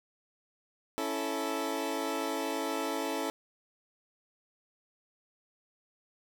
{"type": "chord", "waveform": "20% pulse", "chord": "A major", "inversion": "first", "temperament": "equal", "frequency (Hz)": [277.2, 329.6, 440], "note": ["C#4", "E4", "A4"], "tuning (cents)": [0, 0, 0], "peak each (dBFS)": -31, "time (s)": [0.98, 3.3], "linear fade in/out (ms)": 0, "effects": []}